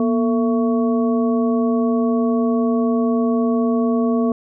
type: harmonic tone with a mistuned harmonic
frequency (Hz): 223.8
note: A3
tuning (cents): +30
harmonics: 1 / 2 / 3 / 5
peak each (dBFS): -16 / -22 / -26 / -30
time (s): 0-4.32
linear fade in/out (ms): 2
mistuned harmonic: 1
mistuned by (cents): +110
effects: none